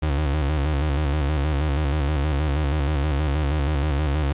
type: tone with vibrato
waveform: 35% pulse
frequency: 73.42 Hz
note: D2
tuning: in tune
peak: -18 dBFS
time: 0.02-4.33 s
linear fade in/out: 10 ms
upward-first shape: square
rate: 6.3 Hz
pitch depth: 85 cents each way
effects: resampled to 8000 Hz + 9-bit